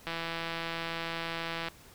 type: click train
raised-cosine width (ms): 0.3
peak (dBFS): -19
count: 269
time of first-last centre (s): 0.07-1.684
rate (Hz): 166
effects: pink hiss -55 dBFS RMS until 1.94 s